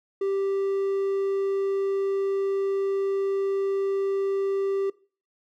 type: tone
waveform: triangle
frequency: 392 Hz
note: G4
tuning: in tune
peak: -21 dBFS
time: 0.21-4.9 s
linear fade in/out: 5 ms
effects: noise-tail reverb RT60 0.4 s tail -21 dB re dry